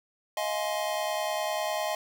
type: chord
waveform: square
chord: F minor seventh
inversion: third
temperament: just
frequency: 628.6 / 698.5 / 838.1 / 1047.7 Hz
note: Eb5 / F5 / Ab5 / C6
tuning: +18 / 0 / +16 / +2 cents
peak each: -32 / -36 / -35 / -38 dBFS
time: 0.37-1.95 s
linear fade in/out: 2 ms
effects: none